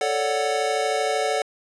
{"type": "chord", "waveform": "square", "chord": "D major seventh", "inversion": "second", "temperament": "equal", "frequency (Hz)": [440, 554.4, 587.3, 740], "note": ["A4", "C#5", "D5", "F#5"], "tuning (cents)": [0, 0, 0, 0], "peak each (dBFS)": [-27, -29, -29, -26], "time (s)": [0.01, 1.42], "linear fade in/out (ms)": 2, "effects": ["resampled to 22050 Hz"]}